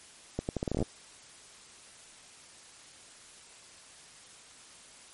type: accelerating click train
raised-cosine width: 2 ms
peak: -17 dBFS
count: 12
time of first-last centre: 0.39-0.826 s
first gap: 99 ms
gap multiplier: 0.79
effects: white hiss -53 dBFS RMS until 5.13 s + MP3 48 kbps